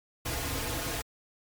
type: noise with comb filter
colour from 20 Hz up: pink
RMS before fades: -33 dBFS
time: 0.25-1.02 s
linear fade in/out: 10 ms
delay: 5.2 ms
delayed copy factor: -0.9
effects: MP3 96 kbps